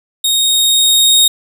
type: tone with level ramp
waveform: sawtooth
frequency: 3729 Hz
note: A#7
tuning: in tune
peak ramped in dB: -8 to -3 dBFS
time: 0.24-1.28 s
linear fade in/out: 5 ms
effects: none